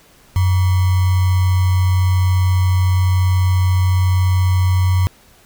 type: tone with sample-and-hold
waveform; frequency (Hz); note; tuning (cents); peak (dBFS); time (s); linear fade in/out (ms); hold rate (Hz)
sine; 92.1; F#2; -7; -11; 0.36-5.07; 0; 1050
effects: pink hiss -49 dBFS RMS until 5.45 s